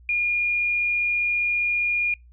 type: tone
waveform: sine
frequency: 2425 Hz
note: D#7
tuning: 45 cents flat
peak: -20 dBFS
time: 0.09-2.14 s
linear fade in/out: 2 ms
effects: noise-tail reverb RT60 0.2 s tail -26 dB re dry + added 60 Hz sine -47 dBFS peak until 2.32 s